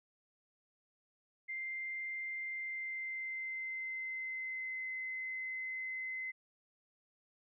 sine tone with pitch glide, 2093 to 2051 Hz, C7 to C7, 0 to -35 cents, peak -38 dBFS, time 1.48-6.32 s, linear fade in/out 20 ms, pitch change -35 cents, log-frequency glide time 2.47-4.87 s, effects none

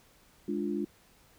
sine chord, D diminished, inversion second, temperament equal, 207.7 / 293.7 / 349.2 Hz, Ab3 / D4 / F4, 0 / 0 / 0 cents, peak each -34 dBFS, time 0.48-0.85 s, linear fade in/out 5 ms, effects pink hiss -62 dBFS RMS until 1.38 s

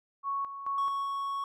sine tone with tremolo, 1108.7 Hz, C#6, in tune, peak -29 dBFS, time 0.23-1.07 s, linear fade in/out 50 ms, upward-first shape square, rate 2.3 Hz, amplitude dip 65%
triangle tone, 1108.7 Hz, C#6, in tune, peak -29 dBFS, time 0.78-1.44 s, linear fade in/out 2 ms
effects none

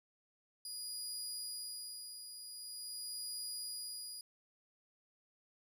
25% pulse tone with tremolo, 4892 Hz, D#8, 30 cents flat, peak -36 dBFS, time 0.65-4.21 s, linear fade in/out 2 ms, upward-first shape sine, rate 0.45 Hz, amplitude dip 55%, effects none

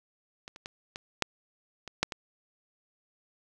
clicks, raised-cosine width 0.2 ms, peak -25 / -29 / -21 / -21 / -7 / -23 / -7 / -18 dBFS, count 8, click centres 0.479 / 0.561 / 0.659 / 0.959 / 1.223 / 1.877 / 2.03 / 2.122 s, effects none

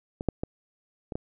clicks, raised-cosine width 2 ms, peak -19 / -10 / -16 / -21 / -17 dBFS, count 5, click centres 0.209 / 0.287 / 0.435 / 1.122 / 1.155 s, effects none

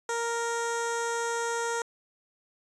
10% pulse tone with notch filter, 466 Hz, A#4, 1 cent flat, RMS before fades -30 dBFS, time 0.09-1.82 s, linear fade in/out 2 ms, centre 2600 Hz, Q 0.83, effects resampled to 22050 Hz

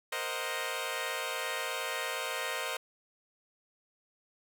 10% pulse chord, C half-diminished seventh, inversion third, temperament equal, 466.2 / 523.3 / 622.3 / 740 Hz, Bb4 / C5 / Eb5 / Gb5, 0 / 0 / 0 / 0 cents, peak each -31 / -29 / -30 / -34 dBFS, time 0.12-2.77 s, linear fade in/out 5 ms, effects none

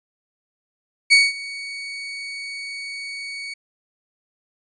30% pulse tone with ADSR envelope, 2237 Hz, C#7, 15 cents sharp, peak -6 dBFS, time 1.1-3.54 s, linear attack 25 ms, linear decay 200 ms, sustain -21 dB, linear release 7 ms, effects resampled to 22050 Hz

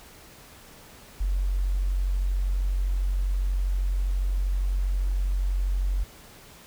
sine tone, 46.25 Hz, F#1, in tune, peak -22 dBFS, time 1.2-6.04 s, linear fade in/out 10 ms, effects pink hiss -49 dBFS RMS until 6.66 s

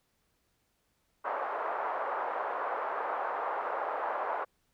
white band-pass noise, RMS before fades -34 dBFS, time 1.24-4.45 s, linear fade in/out 20 ms, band 510 to 1200 Hz, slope 24 dB/octave, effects pink hiss -75 dBFS RMS until 4.73 s

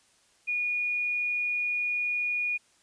sine tone, 2447 Hz, D#7, 29 cents flat, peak -26 dBFS, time 0.47-2.58 s, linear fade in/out 20 ms, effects white hiss -64 dBFS RMS until 2.82 s + resampled to 22050 Hz

